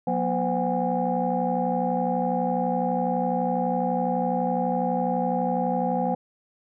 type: tone cluster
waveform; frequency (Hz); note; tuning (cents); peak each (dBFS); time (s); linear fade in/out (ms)
sine; 181.6 / 241.6 / 512 / 742 / 814; F#3 / B3 / C5 / F#5 / G#5; -32 / -38 / -38 / +5 / -35; -28; 0.07-6.15; 5
effects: tanh soft clip ceiling -12 dBFS